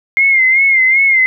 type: tone with vibrato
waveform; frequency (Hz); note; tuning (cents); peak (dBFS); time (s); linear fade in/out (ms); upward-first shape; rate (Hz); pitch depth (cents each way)
sine; 2119; C7; +21; -7; 0.17-1.26; 0; sine; 2.6; 65
effects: none